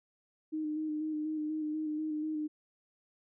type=tone with vibrato; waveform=sine; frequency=307.8 Hz; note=D#4; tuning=19 cents flat; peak=-32 dBFS; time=0.52-2.48 s; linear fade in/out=20 ms; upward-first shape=square; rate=4.1 Hz; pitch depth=21 cents each way; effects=none